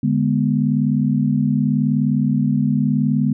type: chord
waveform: sine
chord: G# diminished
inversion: second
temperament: equal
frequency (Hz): 146.83 / 207.7 / 246.9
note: D3 / G#3 / B3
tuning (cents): 0 / 0 / 0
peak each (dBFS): -19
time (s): 0.03-3.33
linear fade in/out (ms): 5
effects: none